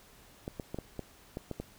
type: clicks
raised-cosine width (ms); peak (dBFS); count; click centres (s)
2; -23; 8; 0.479 / 0.598 / 0.745 / 0.787 / 0.993 / 1.371 / 1.513 / 1.6
effects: pink hiss -58 dBFS RMS until 1.78 s